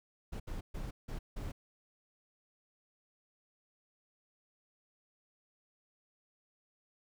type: noise bursts at uneven times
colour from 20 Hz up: brown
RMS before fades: -40 dBFS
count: 5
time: 0.32-0.4 / 0.47-0.61 / 0.74-0.91 / 1.08-1.19 / 1.36-1.52 s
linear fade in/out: 10 ms
effects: none